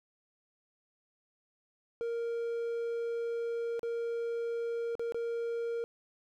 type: tone with dropouts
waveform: triangle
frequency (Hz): 466.2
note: A#4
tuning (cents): 0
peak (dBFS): -30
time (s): 2.01-5.84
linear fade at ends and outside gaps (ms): 0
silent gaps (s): 3.794-3.831 / 4.953-4.995 / 5.122-5.145
effects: none